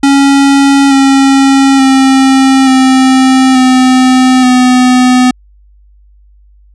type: tone with pitch steps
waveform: square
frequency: 277.2 / 272 / 266.8 / 261.8 / 256.9 / 252 Hz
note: C#4 / C#4 / C4 / C4 / C4 / B3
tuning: 0 / -33 / +34 / +1 / -32 / +35 cents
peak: -4 dBFS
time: 0.03-5.31 s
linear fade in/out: 5 ms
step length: 880 ms
effects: added 50 Hz sine -39 dBFS peak until 6.74 s + resampled to 22050 Hz